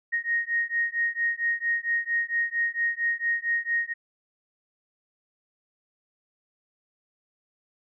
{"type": "beating tone pair", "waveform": "sine", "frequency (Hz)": [1864.7, 1869.1], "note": ["A#6", "A#6"], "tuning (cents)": [0, 4], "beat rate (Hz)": 4.4, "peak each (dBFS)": -27, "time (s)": [0.12, 3.94], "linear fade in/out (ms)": 20, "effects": []}